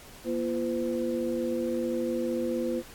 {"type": "tone cluster", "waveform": "sine", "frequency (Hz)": [238.1, 342.4, 509], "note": ["A#3", "F4", "C5"], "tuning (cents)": [37, -34, -48], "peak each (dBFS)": -31, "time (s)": [0.24, 2.83], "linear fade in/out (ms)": 50, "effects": ["pink hiss -49 dBFS RMS until 2.94 s", "AAC 64 kbps"]}